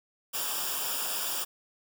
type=noise with comb filter; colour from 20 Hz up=white; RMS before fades=-32 dBFS; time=0.33-1.45 s; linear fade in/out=20 ms; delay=0.48 ms; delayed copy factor=-0.8; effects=none